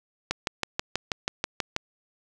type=click train; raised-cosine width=0.2 ms; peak=-8 dBFS; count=10; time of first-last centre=0.31-1.764 s; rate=6.19 Hz; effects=none